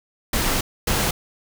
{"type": "noise bursts at uneven times", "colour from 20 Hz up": "pink", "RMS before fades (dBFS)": -21, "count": 2, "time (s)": [[0.33, 0.61], [0.87, 1.11]], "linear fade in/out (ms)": 5, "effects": []}